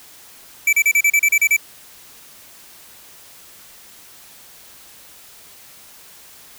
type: tone bursts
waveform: square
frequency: 2317 Hz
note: D7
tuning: 24 cents flat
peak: -12 dBFS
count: 10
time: 0.67-1.566 s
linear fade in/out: 5 ms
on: 59 ms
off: 34 ms
effects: white hiss -44 dBFS RMS until 6.58 s